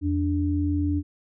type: tone pair together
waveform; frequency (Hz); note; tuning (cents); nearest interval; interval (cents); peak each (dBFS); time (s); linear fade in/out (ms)
sine; 85.1 / 292.1; F2 / D4; -44 / -9; octave + major sixth; 2135; -24; 0.01-1.03; 50
effects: none